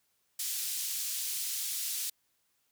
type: band-pass noise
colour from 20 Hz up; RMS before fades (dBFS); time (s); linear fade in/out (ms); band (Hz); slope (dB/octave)
white; -35; 0.39-2.1; 5; 3700 to 15000; 12
effects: white hiss -75 dBFS RMS until 2.71 s